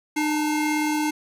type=tone cluster; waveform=square; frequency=303.6 / 873 / 2127 Hz; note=D#4 / A5 / C7; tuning=-42 / -14 / +28 cents; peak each=-23 / -30 / -32 dBFS; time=0.16-1.11 s; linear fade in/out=10 ms; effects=resampled to 32000 Hz